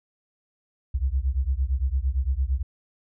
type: beating tone pair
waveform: sine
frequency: 62.2 / 71 Hz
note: B1 / C#2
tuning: +13 / +42 cents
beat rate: 8.8 Hz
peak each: -24 / -25 dBFS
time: 0.94-2.63 s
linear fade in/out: 10 ms
effects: none